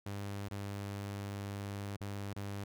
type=tone with dropouts; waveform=sawtooth; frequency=100.4 Hz; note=G2; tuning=42 cents sharp; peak=-35 dBFS; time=0.06-2.64 s; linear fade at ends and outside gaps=5 ms; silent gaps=0.485-0.51 / 1.966-2.008 / 2.334-2.362 s; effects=none